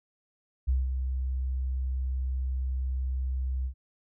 sine tone with ADSR envelope, 64.7 Hz, C2, 19 cents flat, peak -21 dBFS, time 0.67-3.74 s, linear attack 20 ms, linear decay 180 ms, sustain -6 dB, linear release 85 ms, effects none

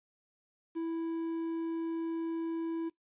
triangle tone with quantisation, 329.5 Hz, E4, 1 cent flat, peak -30 dBFS, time 0.75-2.9 s, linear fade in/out 20 ms, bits 10, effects noise-tail reverb RT60 0.1 s tail -18 dB re dry + resampled to 8000 Hz

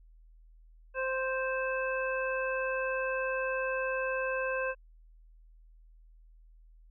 harmonic tone, 523.3 Hz, C5, in tune, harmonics 1 / 2 / 3 / 5, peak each -32 / -38 / -35 / -39 dBFS, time 0.94-4.75 s, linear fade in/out 50 ms, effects added 40 Hz sine -54 dBFS peak until 6.9 s

